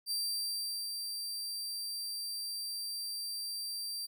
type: tone with ADSR envelope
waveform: sawtooth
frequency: 4699 Hz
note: D8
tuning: in tune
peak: -29 dBFS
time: 0.06-4.07 s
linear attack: 50 ms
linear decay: 780 ms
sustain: -5 dB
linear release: 21 ms
effects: none